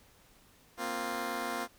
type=chord; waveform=10% pulse; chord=Bb suspended second; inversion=none; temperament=just; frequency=233.1 / 262.2 / 349.6 Hz; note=Bb3 / C4 / F4; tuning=0 / +4 / +2 cents; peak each=-31 / -31 / -31 dBFS; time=0.77-1.68 s; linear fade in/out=50 ms; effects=pink hiss -62 dBFS RMS until 1.78 s